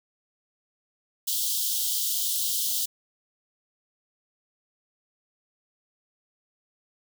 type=high-pass noise; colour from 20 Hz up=white; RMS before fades=-27 dBFS; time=1.27-2.86 s; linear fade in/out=10 ms; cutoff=3000 Hz; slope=96 dB/octave; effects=none